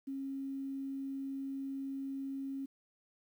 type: tone with quantisation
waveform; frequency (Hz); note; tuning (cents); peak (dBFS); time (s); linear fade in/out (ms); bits
sine; 271.8; C#4; -34; -37; 0.07-2.66; 10; 11
effects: none